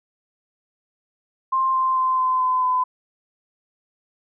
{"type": "tone with pitch steps", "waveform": "sine", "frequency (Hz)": [1053, 1044.5, 1036.1, 1027.8, 1019.5, 1011.3], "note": ["C6", "C6", "C6", "C6", "C6", "B5"], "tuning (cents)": [11, -3, -17, -31, -45, 41], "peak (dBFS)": -17, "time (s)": [1.52, 2.84], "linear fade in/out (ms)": 10, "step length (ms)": 220, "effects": []}